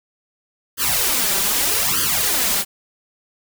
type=noise with flanger; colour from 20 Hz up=white; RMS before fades=-19 dBFS; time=0.77-2.65 s; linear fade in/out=50 ms; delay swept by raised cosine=0.63 to 5.13 ms; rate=0.81 Hz; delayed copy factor=+0.95; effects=none